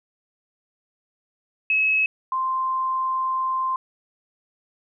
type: tone pair in turn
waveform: sine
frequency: 2574 / 1044.8 Hz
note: E7 / C6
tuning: -42 / -3 cents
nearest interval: octave + major third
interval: 1561 cents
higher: first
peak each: -17 / -21 dBFS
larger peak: first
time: 1.7-2.06 / 2.32-3.76 s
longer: second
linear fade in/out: 2 ms
effects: none